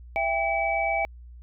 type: tone cluster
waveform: sine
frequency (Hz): 664 / 792 / 2290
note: E5 / G5 / D7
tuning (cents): +12 / +18 / -44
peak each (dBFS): -27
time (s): 0.16-1.05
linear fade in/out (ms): 0
effects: added 60 Hz sine -42 dBFS peak until 1.42 s